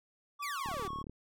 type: tone with vibrato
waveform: triangle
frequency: 1125 Hz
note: C#6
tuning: 25 cents sharp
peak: -36 dBFS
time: 0.39-1.03 s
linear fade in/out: 20 ms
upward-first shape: square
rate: 3 Hz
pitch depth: 42 cents each way
type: exponential sweep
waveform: sawtooth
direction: down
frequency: 2597 to 349.2 Hz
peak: -35 dBFS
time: 0.42-0.88 s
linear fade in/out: 10 ms
type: click train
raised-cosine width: 3 ms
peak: -32 dBFS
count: 17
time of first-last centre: 0.66-1.096 s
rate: 36.7 Hz
effects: none